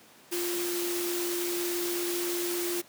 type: tone in noise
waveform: sine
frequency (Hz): 349.2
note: F4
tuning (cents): 0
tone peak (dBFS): -30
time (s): 0.31-2.82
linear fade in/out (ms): 20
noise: white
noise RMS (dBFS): -34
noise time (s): 0.31-2.82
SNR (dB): +1
effects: pink hiss -55 dBFS RMS until 2.88 s + high-pass 200 Hz 12 dB/octave